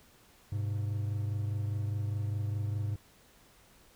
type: tone pair together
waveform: triangle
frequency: 101.99 / 126.9 Hz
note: G#2 / B2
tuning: -31 / +47 cents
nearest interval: major third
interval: 378 cents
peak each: -29 / -37 dBFS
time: 0.52-2.96 s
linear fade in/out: 5 ms
effects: pink hiss -61 dBFS RMS until 3.95 s